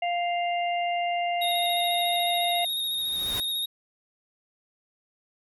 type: harmonic tone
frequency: 698.5 Hz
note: F5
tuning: in tune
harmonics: 1 / 3 / 4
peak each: -25 / -34 / -35 dBFS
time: 0.02-2.65 s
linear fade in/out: 5 ms
type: tone with vibrato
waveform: square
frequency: 3729 Hz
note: A#7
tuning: in tune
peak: -27 dBFS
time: 1.41-3.66 s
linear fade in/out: 10 ms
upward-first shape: square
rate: 14 Hz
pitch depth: 21 cents each way
type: noise with exponential growth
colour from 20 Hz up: pink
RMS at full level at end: -33 dBFS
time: 2.71-3.4 s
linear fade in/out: 1 ms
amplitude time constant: 150 ms
effects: none